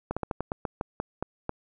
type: slowing click train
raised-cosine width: 1 ms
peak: -15 dBFS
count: 11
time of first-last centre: 0.11-1.494 s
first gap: 56 ms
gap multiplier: 1.19
effects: none